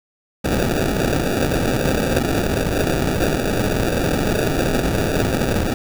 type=noise with sample-and-hold; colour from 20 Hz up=white; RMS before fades=-19 dBFS; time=0.44-5.74 s; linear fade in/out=5 ms; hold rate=1050 Hz; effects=none